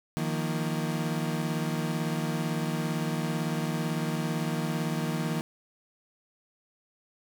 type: chord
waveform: 35% pulse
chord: Eb suspended second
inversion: none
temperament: equal with one note detuned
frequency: 156.74 / 174.61 / 233.1 Hz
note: Eb3 / F3 / Bb3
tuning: +13 / 0 / 0 cents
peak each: -29 / -32 / -32 dBFS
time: 0.17-5.41 s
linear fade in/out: 0 ms
effects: none